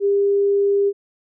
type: tone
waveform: sine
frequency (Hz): 400.9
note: G4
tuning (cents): +39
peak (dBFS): -14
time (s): 0-0.93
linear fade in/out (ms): 50
effects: none